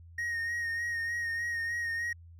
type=tone with vibrato; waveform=triangle; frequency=1864.7 Hz; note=A#6; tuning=in tune; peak=-29 dBFS; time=0.18-2.13 s; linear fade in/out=5 ms; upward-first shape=sine; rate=3.3 Hz; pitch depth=28 cents each way; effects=added 84 Hz sine -49 dBFS peak until 2.39 s